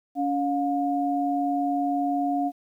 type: tone pair together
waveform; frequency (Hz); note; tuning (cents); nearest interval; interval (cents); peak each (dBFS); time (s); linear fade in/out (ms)
sine; 282.6 / 712; C#4 / F5; +34 / +33; octave + major third; 1599; -25; 0.15-2.52; 50
effects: 10-bit